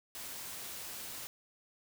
white noise, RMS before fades -44 dBFS, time 0.15-1.27 s, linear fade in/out 0 ms, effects none

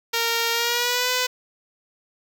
5% pulse tone with pitch glide, 463 to 502 Hz, A#4 to B4, -12 to +28 cents, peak -9 dBFS, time 0.13-1.27 s, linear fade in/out 10 ms, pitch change +140 cents, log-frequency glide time 0.52-1.1 s, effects none

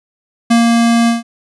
square tone with ADSR envelope, 232.8 Hz, A#3, 2 cents flat, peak -7 dBFS, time 0.5-1.23 s, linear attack 12 ms, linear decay 130 ms, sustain -2 dB, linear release 150 ms, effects resampled to 24000 Hz

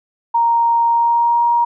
sine tone with pitch glide, 932.3 to 944.8 Hz, A#5 to A#5, 0 to +23 cents, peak -11 dBFS, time 0.34-1.65 s, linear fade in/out 10 ms, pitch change +23 cents, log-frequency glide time 0.88-1.46 s, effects none

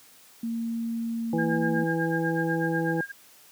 sine tone with pitch glide, 230 to 228 Hz, A#3 to A#3, -23 to -38 cents, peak -27 dBFS, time 0.43-1.84 s, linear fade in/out 5 ms, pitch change -15 cents, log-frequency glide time 1.09-1.7 s
harmonic tone, 164.81 Hz, E3, in tune, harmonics 1 / 2 / 3 / 5, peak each -28 / -28 / -31 / -34 dBFS, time 1.33-3.01 s, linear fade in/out 2 ms
sine tone with tremolo, 1616 Hz, G#6, 48 cents flat, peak -27 dBFS, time 1.38-3.12 s, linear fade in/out 10 ms, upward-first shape sine, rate 8.1 Hz, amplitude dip 95%
effects white hiss -54 dBFS RMS until 3.51 s + high-pass 100 Hz 12 dB/octave

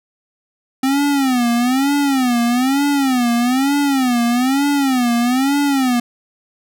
square tone with vibrato, 260 Hz, C4, 11 cents flat, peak -14 dBFS, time 0.83-6 s, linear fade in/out 5 ms, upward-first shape sine, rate 1.1 Hz, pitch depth 170 cents each way, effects none

